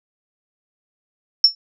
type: tone with exponential decay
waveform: sine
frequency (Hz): 5400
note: E8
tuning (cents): +41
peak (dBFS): -3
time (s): 1.44-1.55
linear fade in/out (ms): 2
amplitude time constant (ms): 22
effects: none